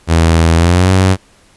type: tone with pitch glide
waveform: sawtooth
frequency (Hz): 82.41 to 94.12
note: E2 to F#2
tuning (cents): 0 to +30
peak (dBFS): -3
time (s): 0.07-1.17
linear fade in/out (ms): 50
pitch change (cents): +230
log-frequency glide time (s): 0.56-0.9
effects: pink hiss -48 dBFS RMS until 1.56 s + resampled to 24000 Hz